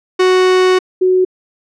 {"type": "tone pair in turn", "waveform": ["45% pulse", "sine"], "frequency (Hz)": [370, 370], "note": ["F#4", "F#4"], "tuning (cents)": [0, 0], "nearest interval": "unison", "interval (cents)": 0, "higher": "neither", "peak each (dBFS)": -8, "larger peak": "neither", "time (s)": [[0.19, 0.79], [1.01, 1.25]], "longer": "first", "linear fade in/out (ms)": 10, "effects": ["low-pass 5000 Hz 12 dB/octave"]}